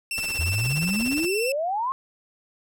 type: tone with vibrato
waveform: sawtooth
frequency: 2676 Hz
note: E7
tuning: 25 cents sharp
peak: -23 dBFS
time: 0.11-1.52 s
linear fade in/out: 2 ms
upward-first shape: triangle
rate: 17 Hz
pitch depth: 38 cents each way
type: noise with tremolo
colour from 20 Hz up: pink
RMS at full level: -34 dBFS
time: 0.17-1.26 s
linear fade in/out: 10 ms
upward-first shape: triangle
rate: 17 Hz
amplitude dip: 95%
type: exponential sweep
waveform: sine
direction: up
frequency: 77.78 to 1095 Hz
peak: -23 dBFS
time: 0.39-1.92 s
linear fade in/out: 0 ms
effects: none